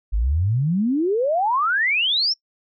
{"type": "exponential sweep", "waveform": "sine", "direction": "up", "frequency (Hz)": [47.57, 5588], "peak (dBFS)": -17, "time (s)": [0.12, 2.34], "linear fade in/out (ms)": 20, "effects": ["noise-tail reverb RT60 0.1 s tail -24 dB re dry"]}